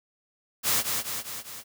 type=noise with echo; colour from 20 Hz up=white; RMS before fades=-24 dBFS; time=0.63-0.84 s; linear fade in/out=50 ms; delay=200 ms; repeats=4; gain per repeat=-4 dB; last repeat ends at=1.64 s; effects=none